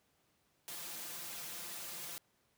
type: noise with comb filter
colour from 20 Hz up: white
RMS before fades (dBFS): -45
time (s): 0.68-2.18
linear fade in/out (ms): 0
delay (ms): 5.8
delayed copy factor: +0.9
effects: pink hiss -75 dBFS RMS until 2.57 s + high-pass 80 Hz 12 dB/octave